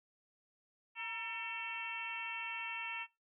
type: harmonic tone with a mistuned harmonic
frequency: 448.8 Hz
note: A4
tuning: 34 cents sharp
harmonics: 2 / 3 / 4 / 5 / 6 / 7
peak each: -47 / -50 / -50 / -46 / -43 / -53 dBFS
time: 0.95-3.07 s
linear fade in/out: 50 ms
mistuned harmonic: 2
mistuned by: +75 cents
effects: noise-tail reverb RT60 0.2 s tail -17 dB re dry